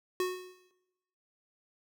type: tone with exponential decay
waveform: square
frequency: 366.5 Hz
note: F#4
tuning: 16 cents flat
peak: -27 dBFS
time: 0.2-0.71 s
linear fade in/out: 1 ms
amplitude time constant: 110 ms
effects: noise-tail reverb RT60 1.0 s tail -17 dB re dry